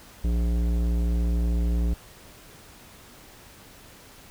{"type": "tone with tanh clipping", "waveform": "sine", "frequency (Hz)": 58.27, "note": "A#1", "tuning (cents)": 0, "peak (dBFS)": -23, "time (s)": [0.24, 1.94], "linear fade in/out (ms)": 5, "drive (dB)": 15, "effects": ["pink hiss -49 dBFS RMS until 4.3 s"]}